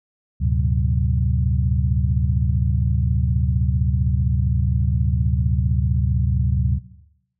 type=tone cluster; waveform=sine; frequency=74 / 98.3 / 113.5 / 129.3 / 185 Hz; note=D2 / G2 / A#2 / C3 / F#3; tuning=+14 / +5 / -46 / -20 / 0 cents; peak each=-19 / -26 / -25 / -23 / -28 dBFS; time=0.4-6.79 s; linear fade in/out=20 ms; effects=noise-tail reverb RT60 0.9 s tail -18 dB re dry